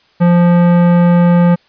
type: tone with tanh clipping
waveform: sine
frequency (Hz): 174.2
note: F3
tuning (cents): -4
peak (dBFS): -8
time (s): 0.2-1.56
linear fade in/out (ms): 20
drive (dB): 17
effects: white hiss -52 dBFS RMS until 1.68 s + resampled to 11025 Hz